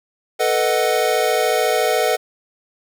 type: chord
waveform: square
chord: B dominant seventh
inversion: third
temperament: equal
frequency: 440 / 493.9 / 622.3 / 740 Hz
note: A4 / B4 / D#5 / F#5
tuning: 0 / 0 / 0 / 0 cents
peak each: -22 dBFS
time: 0.39-2.17 s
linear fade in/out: 20 ms
effects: none